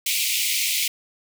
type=high-pass noise; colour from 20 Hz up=pink; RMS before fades=-23 dBFS; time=0.06-0.88 s; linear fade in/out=5 ms; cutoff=2100 Hz; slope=96 dB/octave; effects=none